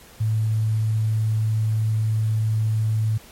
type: tone with quantisation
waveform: sine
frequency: 109.6 Hz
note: A2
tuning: 6 cents flat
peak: -18 dBFS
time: 0.2-3.18 s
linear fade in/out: 10 ms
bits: 8
effects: pink hiss -47 dBFS RMS until 3.31 s + MP3 64 kbps